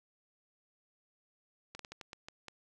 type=slowing click train; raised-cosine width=0.2 ms; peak=-28 dBFS; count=8; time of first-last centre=1.75-2.483 s; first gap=43 ms; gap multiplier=1.29; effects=none